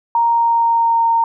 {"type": "tone with pitch glide", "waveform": "sine", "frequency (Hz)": [932.3, 920.5], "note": ["A#5", "A#5"], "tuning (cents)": [0, -22], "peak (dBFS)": -11, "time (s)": [0.15, 1.24], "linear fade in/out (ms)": 2, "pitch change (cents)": -22, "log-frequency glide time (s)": [0.3, 1.05], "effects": []}